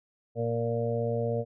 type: harmonic tone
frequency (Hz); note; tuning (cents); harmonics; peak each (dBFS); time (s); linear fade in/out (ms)
116.54; A#2; 0; 1 / 2 / 4 / 5 / 6; -31 / -36 / -30 / -33 / -40; 0.35-1.45; 50
effects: none